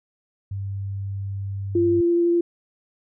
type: tone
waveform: sine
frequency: 98.5 Hz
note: G2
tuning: 9 cents sharp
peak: -26 dBFS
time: 0.51-2.01 s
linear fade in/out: 5 ms
type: tone with vibrato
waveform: sine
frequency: 343.6 Hz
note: F4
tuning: 28 cents flat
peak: -16 dBFS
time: 1.75-2.41 s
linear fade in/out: 5 ms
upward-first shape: triangle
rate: 12 Hz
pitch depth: 10 cents each way
effects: none